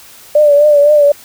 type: tone with vibrato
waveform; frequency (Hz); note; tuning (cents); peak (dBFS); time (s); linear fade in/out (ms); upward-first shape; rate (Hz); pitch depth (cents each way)
sine; 587.3; D5; 0; -4; 0.35-1.12; 5; triangle; 3.9; 57
effects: white hiss -38 dBFS RMS until 1.24 s